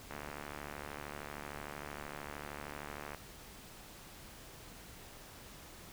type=click train; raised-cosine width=0.5 ms; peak=-28 dBFS; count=223; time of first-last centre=0.11-3.147 s; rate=73.1 Hz; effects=pink hiss -53 dBFS RMS until 5.92 s